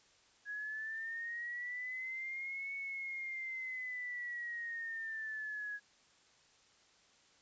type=linear two-way sweep; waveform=sine; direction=up then down; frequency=1661.2 to 2217 to 1661.2 Hz; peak=-39 dBFS; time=0.45-5.8 s; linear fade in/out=50 ms; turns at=2.74 s; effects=white hiss -67 dBFS RMS until 7.41 s + resampled to 16000 Hz